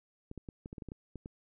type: clicks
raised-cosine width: 3 ms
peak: -30 dBFS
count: 11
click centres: 0.314 / 0.377 / 0.488 / 0.659 / 0.729 / 0.782 / 0.822 / 0.887 / 0.919 / 1.157 / 1.259 s
effects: none